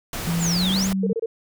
pink noise, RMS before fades -30 dBFS, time 0.13-0.93 s, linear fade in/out 2 ms
sine tone with pitch glide, 168.8 to 191.67 Hz, E3 to G3, +41 to -39 cents, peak -20 dBFS, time 0.27-1.13 s, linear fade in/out 5 ms, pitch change +220 cents, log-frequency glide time 0.49-0.73 s
sine exponential two-way sweep, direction down then up, 7830 to 3159 to 7830 Hz, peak -23 dBFS, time 0.39-0.89 s, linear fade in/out 50 ms, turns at 0.71 s
sine tone bursts, 454.2 Hz, A#4, 45 cents flat, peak -21 dBFS, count 4, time 1.03-1.26 s, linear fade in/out 5 ms, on 38 ms, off 26 ms
effects none

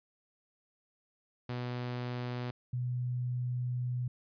sawtooth / sine tone pair in turn, 123.1 / 123.96 Hz, B2 / B2, -5 / +7 cents, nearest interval unison, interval 12 cents, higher second, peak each -31 / -31 dBFS, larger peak neither, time 1.49-2.51 / 2.73-4.08 s, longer second, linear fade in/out 5 ms, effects resampled to 11025 Hz

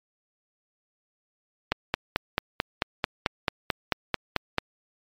click train, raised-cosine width 0.3 ms, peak -6 dBFS, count 14, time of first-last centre 1.72-4.583 s, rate 4.54 Hz, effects MP3 96 kbps

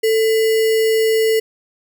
sine tone with sample-and-hold, 442.9 Hz, A4, 11 cents sharp, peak -12 dBFS, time 0.03-1.4 s, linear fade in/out 10 ms, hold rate 2450 Hz, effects none

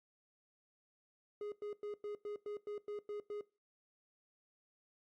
triangle tone bursts, 415.3 Hz, G#4, in tune, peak -38 dBFS, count 10, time 1.41-3.41 s, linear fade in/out 2 ms, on 110 ms, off 100 ms, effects noise-tail reverb RT60 0.3 s tail -20 dB re dry + Opus 48 kbps

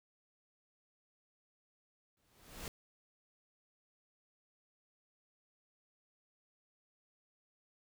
pink noise with exponential growth, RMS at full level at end -42 dBFS, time 2.17-2.68 s, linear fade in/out 1 ms, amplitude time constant 110 ms, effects none

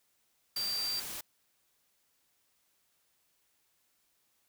sine tone in noise, 4699 Hz, D8, in tune, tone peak -32 dBFS, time 0.56-1 s, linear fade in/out 5 ms, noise white, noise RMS -41 dBFS, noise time 0.56-1.21 s, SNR +6 dB, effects white hiss -74 dBFS RMS until 4.48 s

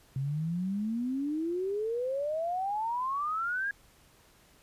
sine exponential sweep, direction up, 131.2 to 1661.2 Hz, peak -29 dBFS, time 0.16-3.71 s, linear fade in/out 2 ms, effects pink hiss -61 dBFS RMS until 4.62 s + resampled to 32000 Hz

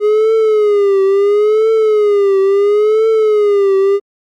triangle tone with vibrato, 415.3 Hz, G#4, in tune, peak -6 dBFS, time 0-4 s, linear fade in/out 50 ms, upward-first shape triangle, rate 0.73 Hz, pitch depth 130 cents each way, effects Opus 48 kbps

